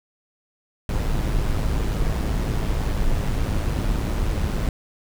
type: noise with amplitude modulation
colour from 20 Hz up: brown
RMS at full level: -20 dBFS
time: 0.89-4.69 s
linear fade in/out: 2 ms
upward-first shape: sine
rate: 107 Hz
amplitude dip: 45%
effects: none